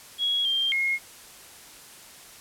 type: tone with pitch steps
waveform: sine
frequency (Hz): 3323 / 3183 / 2154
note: G#7 / G7 / C7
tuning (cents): 0 / +26 / +50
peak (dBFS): -22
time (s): 0.18-0.99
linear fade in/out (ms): 50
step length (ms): 270
effects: white hiss -47 dBFS RMS until 2.4 s + low-pass 12000 Hz 12 dB/octave